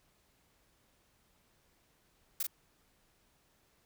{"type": "noise with echo", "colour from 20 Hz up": "blue", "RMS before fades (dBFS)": -33, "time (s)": [2.4, 2.43], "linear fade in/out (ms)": 5, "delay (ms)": 39, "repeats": 1, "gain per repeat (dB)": -3, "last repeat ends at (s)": 2.469, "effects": ["pink hiss -71 dBFS RMS until 3.85 s"]}